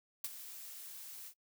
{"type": "noise with ADSR envelope", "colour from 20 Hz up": "blue", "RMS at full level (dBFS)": -37, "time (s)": [0.24, 1.34], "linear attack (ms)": 4, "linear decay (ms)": 35, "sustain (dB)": -12, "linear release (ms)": 70, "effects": ["noise-tail reverb RT60 0.1 s tail -23 dB re dry"]}